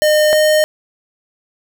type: tone pair in turn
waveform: square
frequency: 609 / 613.9 Hz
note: D#5 / D#5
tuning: -37 / -23 cents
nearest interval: unison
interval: 14 cents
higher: second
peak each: -10 dBFS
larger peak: neither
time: 0.02-0.33 / 0.33-0.64 s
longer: neither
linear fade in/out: 0 ms
effects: none